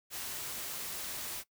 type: noise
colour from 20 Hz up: white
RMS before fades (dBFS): -40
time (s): 0.1-1.44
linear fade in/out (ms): 50
effects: noise-tail reverb RT60 0.1 s tail -19 dB re dry